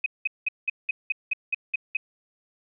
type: tone bursts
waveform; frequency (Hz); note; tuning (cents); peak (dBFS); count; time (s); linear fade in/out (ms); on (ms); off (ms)
sine; 2524; D#7; +24; -21; 10; 0.04-1.97; 5; 22; 190
effects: none

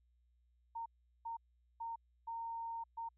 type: tone bursts at uneven times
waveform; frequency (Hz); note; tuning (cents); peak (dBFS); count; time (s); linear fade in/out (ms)
sine; 919; A#5; -25; -40; 5; 0.75-0.86 / 1.25-1.37 / 1.8-1.96 / 2.27-2.84 / 2.97-3.09; 10
effects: added 60 Hz sine -70 dBFS peak until 3.17 s

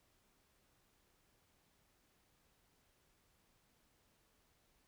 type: silence
effects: pink hiss -75 dBFS RMS until 4.87 s

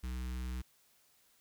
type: tone with notch filter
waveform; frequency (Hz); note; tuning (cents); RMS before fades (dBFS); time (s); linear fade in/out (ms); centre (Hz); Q
square; 62.5; B1; +21; -39; 0.03-0.62; 10; 600; 0.65
effects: white hiss -69 dBFS RMS until 1.4 s

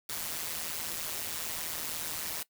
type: noise with amplitude modulation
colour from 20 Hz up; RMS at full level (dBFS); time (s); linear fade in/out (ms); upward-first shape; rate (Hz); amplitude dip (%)
white; -33; 0.09-2.43; 5; sine; 161; 80
effects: noise-tail reverb RT60 0.1 s tail -19 dB re dry

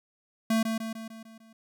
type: tone with echo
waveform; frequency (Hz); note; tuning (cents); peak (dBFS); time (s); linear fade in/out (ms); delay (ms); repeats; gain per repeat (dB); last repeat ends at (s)
square; 223.5; A3; +27; -23; 0.5-0.63; 5; 150; 6; -5; 1.53
effects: none

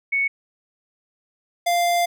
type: tone pair in turn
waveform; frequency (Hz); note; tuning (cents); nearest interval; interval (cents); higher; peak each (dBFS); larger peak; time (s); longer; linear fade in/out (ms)
sine / square; 2217 / 695.7; C#7 / F5; 0 / -7; octave + minor sixth; 2007; first; -18; neither; 0.12-0.28 / 1.66-2.06; second; 10
effects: none

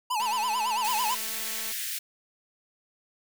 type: tone with vibrato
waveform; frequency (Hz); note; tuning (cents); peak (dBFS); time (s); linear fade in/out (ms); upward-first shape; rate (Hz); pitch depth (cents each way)
square; 925; A#5; -14; -26; 0.1-1.15; 10; sine; 9; 170
type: click train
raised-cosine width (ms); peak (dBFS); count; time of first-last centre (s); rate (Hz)
0.2; -25; 336; 0.2-1.716; 221
type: high-pass noise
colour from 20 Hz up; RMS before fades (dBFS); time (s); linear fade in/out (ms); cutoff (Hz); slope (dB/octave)
white; -33; 0.84-1.99; 10; 1600; 48
effects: none

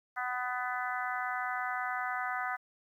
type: harmonic tone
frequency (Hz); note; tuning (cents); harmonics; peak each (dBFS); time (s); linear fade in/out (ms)
249.6; B3; +19; 3 / 4 / 5 / 6 / 7 / 8; -37 / -42 / -38 / -38 / -42 / -42; 0.16-2.57; 20
effects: 11-bit

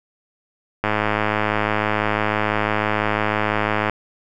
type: click train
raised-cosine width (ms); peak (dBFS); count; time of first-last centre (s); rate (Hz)
0.5; -4; 325; 0.84-3.897; 106
effects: none

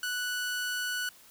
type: tone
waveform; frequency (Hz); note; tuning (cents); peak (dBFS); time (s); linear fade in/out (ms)
sawtooth; 1480; F#6; 0; -27; 0.03-1.09; 2
effects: white hiss -56 dBFS RMS until 1.3 s

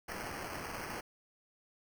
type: noise with sample-and-hold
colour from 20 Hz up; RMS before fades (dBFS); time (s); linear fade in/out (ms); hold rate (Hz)
violet; -42; 0.08-1.01; 10; 3675
effects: none

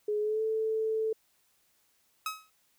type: tone with pitch glide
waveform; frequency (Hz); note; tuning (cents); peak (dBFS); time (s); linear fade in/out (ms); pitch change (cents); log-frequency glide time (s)
sine; 420 to 440.1; G#4 to A4; +19 to 0; -27; 0.08-1.13; 5; +81; 0.2-0.42
type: tone with exponential decay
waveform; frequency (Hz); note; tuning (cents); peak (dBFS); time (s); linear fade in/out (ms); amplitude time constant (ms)
sawtooth; 1277; D#6; +45; -25; 2.26-2.5; 2; 51
effects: white hiss -70 dBFS RMS until 2.78 s

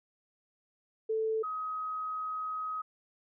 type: tone pair in turn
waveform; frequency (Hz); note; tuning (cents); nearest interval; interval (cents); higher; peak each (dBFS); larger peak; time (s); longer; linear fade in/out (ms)
sine; 441 / 1264; A4 / D#6; +4 / +27; octave + tritone; 1823; second; -28 / -33; first; 1.09-1.43 / 1.43-2.82; second; 10
effects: none

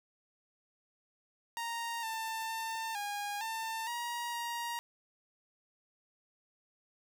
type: tone with pitch steps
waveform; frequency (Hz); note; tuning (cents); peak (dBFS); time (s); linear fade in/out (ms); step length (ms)
sawtooth; 931 / 893 / 898 / 818 / 896 / 950 / 943; A#5 / A5 / A5 / G#5 / A5 / A#5 / A#5; -2 / +25 / +35 / -26 / +31 / +33 / +20; -32; 1.57-4.79; 0; 460
effects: none

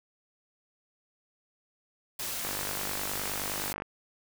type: noise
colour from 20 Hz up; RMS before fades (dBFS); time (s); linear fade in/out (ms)
white; -35; 2.19-3.73; 5
type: click train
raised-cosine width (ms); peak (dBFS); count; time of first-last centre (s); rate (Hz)
0.5; -20; 69; 2.45-3.821; 49.6
effects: none

